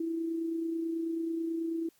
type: tone with amplitude modulation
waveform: sine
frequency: 329.6 Hz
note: E4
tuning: in tune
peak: -28 dBFS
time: 0-1.89 s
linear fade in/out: 5 ms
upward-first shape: sine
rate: 29.2 Hz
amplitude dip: 40%
effects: white hiss -67 dBFS RMS until 1.99 s + MP3 96 kbps